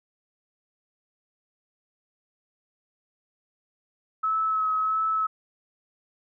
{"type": "tone with vibrato", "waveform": "sine", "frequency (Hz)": 1292, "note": "E6", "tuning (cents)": -35, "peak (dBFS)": -22, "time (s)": [4.23, 5.27], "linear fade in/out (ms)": 10, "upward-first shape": "sine", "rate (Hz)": 1.5, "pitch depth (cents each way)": 19, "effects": []}